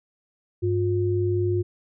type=tone pair together; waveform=sine; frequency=100.4 / 355.9 Hz; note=G2 / F4; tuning=+42 / +33 cents; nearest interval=octave + minor seventh; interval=2191 cents; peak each=-23 dBFS; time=0.62-1.63 s; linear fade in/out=20 ms; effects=none